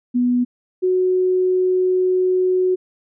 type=tone pair in turn; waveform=sine; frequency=246 / 368.6 Hz; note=B3 / F#4; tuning=-7 / -7 cents; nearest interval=perfect fifth; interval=700 cents; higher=second; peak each=-14 dBFS; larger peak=neither; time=0.14-0.45 / 0.82-2.76 s; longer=second; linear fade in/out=20 ms; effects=none